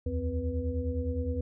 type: tone cluster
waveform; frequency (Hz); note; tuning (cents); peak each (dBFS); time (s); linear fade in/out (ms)
sine; 73.9 / 83.6 / 256 / 489.4; D2 / E2 / C4 / B4; +11 / +25 / -38 / -16; -34 / -32 / -36 / -36; 0.06-1.41; 5
effects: none